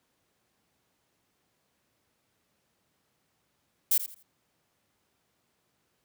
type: noise with echo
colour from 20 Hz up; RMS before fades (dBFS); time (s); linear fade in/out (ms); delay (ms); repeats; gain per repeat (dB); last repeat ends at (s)
violet; -23; 3.91-3.98; 5; 83; 3; -12; 4.229
effects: pink hiss -74 dBFS RMS until 6.04 s + high-pass 100 Hz 12 dB/octave